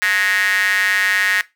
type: tone with high-pass filter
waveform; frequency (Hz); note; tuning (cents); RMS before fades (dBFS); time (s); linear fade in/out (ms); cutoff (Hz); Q
square; 98; G2; 0; -17; 0.02-1.41; 0; 1800; 7.5
effects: noise-tail reverb RT60 0.2 s tail -17 dB re dry